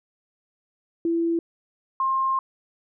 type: tone pair in turn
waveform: sine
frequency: 334.6 / 1062.3 Hz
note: E4 / C6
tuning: +26 / +26 cents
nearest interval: octave + minor sixth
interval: 2000 cents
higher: second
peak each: -20 dBFS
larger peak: neither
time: 1.05-1.39 / 2-2.39 s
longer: second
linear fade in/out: 2 ms
effects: none